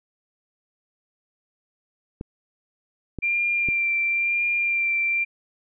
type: clicks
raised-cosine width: 3 ms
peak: -18 dBFS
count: 3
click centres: 2.211 / 3.187 / 3.687 s
type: tone with vibrato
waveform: sine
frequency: 2376 Hz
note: D7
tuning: 20 cents sharp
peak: -20 dBFS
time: 3.22-5.25 s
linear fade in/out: 20 ms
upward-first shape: sine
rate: 0.99 Hz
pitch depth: 18 cents each way
effects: none